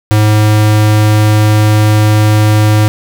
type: tone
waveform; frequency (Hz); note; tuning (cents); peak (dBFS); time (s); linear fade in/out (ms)
square; 106.6; G#2; +46; -6; 0.11-2.88; 0
effects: none